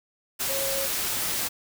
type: tone in noise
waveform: sine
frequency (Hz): 545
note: C#5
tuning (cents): -29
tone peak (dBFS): -30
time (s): 0.48-0.87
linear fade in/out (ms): 20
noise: white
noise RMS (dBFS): -28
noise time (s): 0.39-1.49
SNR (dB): -5
effects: none